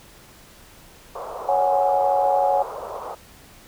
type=band-pass noise; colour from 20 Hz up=pink; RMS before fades=-33 dBFS; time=1.15-3.15 s; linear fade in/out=5 ms; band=430 to 1200 Hz; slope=48 dB/octave
type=chord; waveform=sine; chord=C# suspended fourth; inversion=none; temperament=equal; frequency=554.4 / 740 / 830.6 Hz; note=C#5 / F#5 / G#5; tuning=0 / 0 / 0 cents; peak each=-21 dBFS; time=1.48-2.63 s; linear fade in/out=10 ms
effects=pink hiss -48 dBFS RMS until 3.67 s